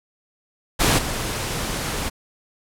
pink noise with level steps, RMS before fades -17 / -26 dBFS, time 0.79-2.1 s, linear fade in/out 20 ms, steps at 0.98 s, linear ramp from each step 10 ms, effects low-pass 12000 Hz 12 dB/octave

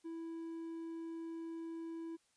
triangle tone, 329.6 Hz, E4, in tune, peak -40 dBFS, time 0.04-2.17 s, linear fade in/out 20 ms, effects white hiss -75 dBFS RMS until 2.36 s + resampled to 22050 Hz

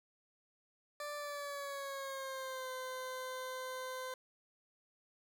20% pulse tone with pitch glide, 587.3 to 514.2 Hz, D5 to C5, 0 to -30 cents, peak -36 dBFS, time 1-4.14 s, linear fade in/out 2 ms, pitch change -230 cents, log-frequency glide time 1.16-2.7 s, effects none

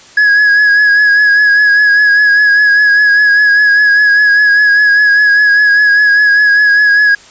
triangle tone with vibrato, 1670 Hz, G#6, 9 cents sharp, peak -3 dBFS, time 0.17-7.15 s, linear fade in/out 5 ms, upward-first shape triangle, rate 5 Hz, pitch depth 38 cents each way, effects white hiss -38 dBFS RMS until 7.3 s + resampled to 16000 Hz

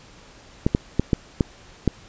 clicks, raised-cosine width 3 ms, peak -4 dBFS, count 6, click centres 0.665 / 0.749 / 0.996 / 1.132 / 1.408 / 1.877 s, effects pink hiss -48 dBFS RMS until 2.08 s + resampled to 16000 Hz

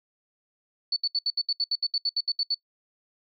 sine tone bursts, 4462 Hz, C#8, 11 cents sharp, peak -22 dBFS, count 15, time 0.92-2.546 s, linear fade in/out 5 ms, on 44 ms, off 69 ms, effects noise-tail reverb RT60 0.1 s tail -23 dB re dry

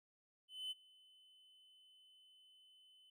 triangle tone with ADSR envelope, 3031 Hz, F#7, 41 cents sharp, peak -39 dBFS, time 0.48-3.1 s, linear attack 230 ms, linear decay 25 ms, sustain -24 dB, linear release 4 ms, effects none

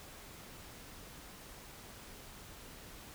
silence, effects pink hiss -52 dBFS RMS until 3.14 s

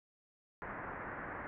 white low-pass noise, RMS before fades -44 dBFS, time 0.62-1.47 s, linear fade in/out 0 ms, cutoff 1900 Hz, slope 48 dB/octave, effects none

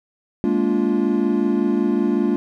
triangle chord, Bb dominant seventh, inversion third, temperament equal with one note detuned, 207.7 / 233.1 / 288.6 / 349.2 Hz, Ab3 / Bb3 / D4 / F4, 0 / 0 / -30 / 0 cents, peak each -20 dBFS, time 0.44-2.36 s, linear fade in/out 0 ms, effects none

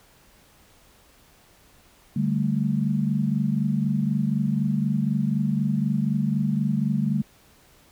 sine chord, D suspended fourth, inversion none, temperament equal, 146.83 / 196 / 220 Hz, D3 / G3 / A3, 0 / 0 / 0 cents, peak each -25 dBFS, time 2.16-7.22 s, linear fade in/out 5 ms, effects pink hiss -56 dBFS RMS until 7.91 s

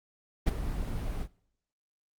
brown noise with ADSR envelope, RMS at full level -20 dBFS, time 0.46-1.28 s, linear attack 19 ms, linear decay 20 ms, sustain -13 dB, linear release 69 ms, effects noise-tail reverb RT60 0.7 s tail -23 dB re dry + Opus 24 kbps

